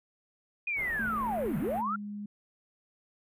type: linear two-way sweep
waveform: sine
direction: down then up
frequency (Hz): 2489 to 130.81 to 1404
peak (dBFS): -29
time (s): 0.67-1.96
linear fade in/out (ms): 5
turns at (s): 1.58
type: band-stop noise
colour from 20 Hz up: pink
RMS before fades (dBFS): -43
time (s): 0.75-1.83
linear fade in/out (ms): 50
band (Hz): 2200 to 13000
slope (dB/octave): 24
type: tone with pitch glide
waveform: sine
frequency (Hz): 219.6 to 206.1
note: A3 to G#3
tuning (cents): -3 to -13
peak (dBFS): -36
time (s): 0.99-2.26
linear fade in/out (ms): 5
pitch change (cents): -110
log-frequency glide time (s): 1.82-1.88
effects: resampled to 32000 Hz